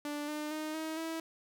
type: tone with pitch steps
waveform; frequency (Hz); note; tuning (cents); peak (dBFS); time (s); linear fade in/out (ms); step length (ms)
sawtooth; 293.7 / 301.3 / 309 / 317 / 325.1; D4 / D4 / D#4 / D#4 / E4; 0 / +44 / -12 / +32 / -24; -32; 0.05-1.2; 2; 230
effects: none